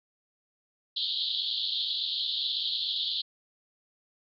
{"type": "band-pass noise", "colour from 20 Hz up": "pink", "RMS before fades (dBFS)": -31, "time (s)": [0.96, 3.22], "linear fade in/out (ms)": 10, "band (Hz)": [3200, 4400], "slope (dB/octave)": 96, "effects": []}